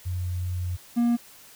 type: tone pair in turn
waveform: sine / triangle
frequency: 89.7 / 237.3 Hz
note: F2 / A#3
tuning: +47 / +31 cents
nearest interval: octave + perfect fourth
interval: 1684 cents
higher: second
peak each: -26 / -17 dBFS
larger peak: second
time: 0.05-0.77 / 0.96-1.17 s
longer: first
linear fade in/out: 20 ms
effects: white hiss -50 dBFS RMS until 1.55 s